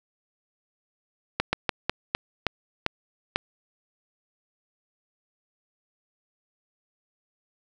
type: slowing click train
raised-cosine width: 0.3 ms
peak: -6 dBFS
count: 8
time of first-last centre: 1.4-3.36 s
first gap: 130 ms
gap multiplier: 1.25
effects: none